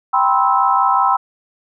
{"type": "chord", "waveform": "sine", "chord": "C major seventh", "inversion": "second", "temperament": "just", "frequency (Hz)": [784.9, 981.1, 1046.5, 1308.1], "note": ["G5", "B5", "C6", "E6"], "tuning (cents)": [2, -12, 0, -14], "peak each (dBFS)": -17, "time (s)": [0.13, 1.17], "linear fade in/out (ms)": 10, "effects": []}